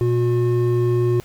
triangle tone pair together, 120 / 360.2 Hz, B2 / F#4, -49 / -46 cents, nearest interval octave + perfect fifth, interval 1903 cents, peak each -16 dBFS, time 0.01-1.2 s, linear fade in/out 0 ms, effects pink hiss -48 dBFS RMS until 1.24 s

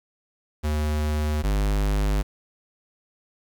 square tone pair in turn, 75.7 / 50.52 Hz, D#2 / G#1, -47 / -47 cents, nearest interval perfect fifth, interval 700 cents, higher first, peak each -23 / -21 dBFS, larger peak second, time 0.63-1.43 / 1.43-2.23 s, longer neither, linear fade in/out 20 ms, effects 8-bit

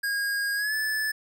square tone with pitch glide, 1631 to 1738 Hz, G#6 to A6, -32 to -22 cents, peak -26 dBFS, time 0.03-1.12 s, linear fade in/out 10 ms, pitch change +110 cents, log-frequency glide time 0.55-0.74 s, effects none

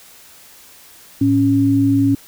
sine tone pair together, 110.01 / 277.2 Hz, A2 / C#4, 0 / 0 cents, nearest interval octave + major third, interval 1600 cents, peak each -18 / -12 dBFS, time 1.21-2.15 s, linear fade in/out 5 ms, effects white hiss -44 dBFS RMS until 2.27 s

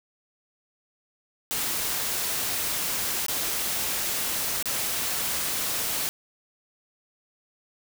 white noise with dropouts, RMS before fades -28 dBFS, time 1.51-6.09 s, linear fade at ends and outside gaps 0 ms, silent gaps 3.264-3.283 / 4.626-4.657 s, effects none

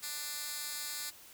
10% pulse tone with high-pass filter, 295.7 Hz, D4, 12 cents sharp, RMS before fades -40 dBFS, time 0.02-1.11 s, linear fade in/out 20 ms, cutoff 4200 Hz, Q 0.51, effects white hiss -55 dBFS RMS until 1.33 s

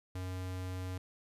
square tone, 92.2 Hz, F#2, 6 cents flat, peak -38 dBFS, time 0.15-0.98 s, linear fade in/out 5 ms, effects resampled to 32000 Hz + 12-bit

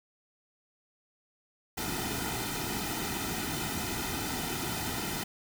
pink noise with comb filter, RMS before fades -34 dBFS, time 1.77-5.24 s, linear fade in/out 10 ms, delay 1.8 ms, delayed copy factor -0.75, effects none

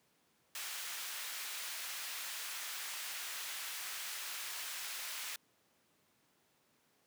pink high-pass noise, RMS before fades -43 dBFS, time 0.55-5.36 s, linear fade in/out 2 ms, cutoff 1600 Hz, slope 12 dB/octave, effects pink hiss -73 dBFS RMS until 7.06 s + high-pass 150 Hz 12 dB/octave

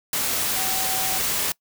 sine tone in noise, 760 Hz, F#5, 46 cents sharp, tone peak -31 dBFS, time 0.56-1.18 s, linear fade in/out 2 ms, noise white, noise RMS -24 dBFS, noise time 0.13-1.52 s, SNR -10 dB, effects noise-tail reverb RT60 0.1 s tail -24 dB re dry

